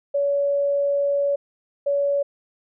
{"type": "tone pair in turn", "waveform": "sine", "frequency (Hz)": [566, 566], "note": ["C#5", "C#5"], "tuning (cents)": [36, 36], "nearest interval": "unison", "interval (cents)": 0, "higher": "neither", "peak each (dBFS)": -18, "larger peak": "neither", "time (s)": [[0.14, 1.36], [1.86, 2.23]], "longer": "first", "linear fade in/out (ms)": 10, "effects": []}